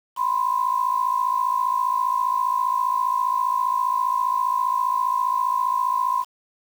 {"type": "tone pair together", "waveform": "sine", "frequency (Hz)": [991.5, 1046.5], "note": ["B5", "C6"], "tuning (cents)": [7, 0], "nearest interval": "minor second", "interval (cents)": 93, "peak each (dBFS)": -22, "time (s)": [0.16, 6.25], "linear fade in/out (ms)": 50, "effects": ["7-bit"]}